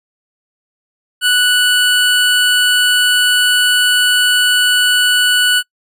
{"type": "tone pair together", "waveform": "square", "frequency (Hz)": [1478.6, 2960], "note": ["F#6", "F#7"], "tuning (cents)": [-2, 0], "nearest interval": "octave", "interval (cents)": 1202, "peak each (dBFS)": [-13, -13], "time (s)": [1.21, 5.63], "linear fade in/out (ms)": 50, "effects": ["noise-tail reverb RT60 0.1 s tail -25 dB re dry", "resampled to 32000 Hz"]}